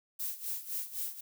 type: noise with tremolo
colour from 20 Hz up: violet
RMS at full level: -35 dBFS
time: 0.19-1.21 s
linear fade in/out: 10 ms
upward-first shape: sine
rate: 3.9 Hz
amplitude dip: 80%
effects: none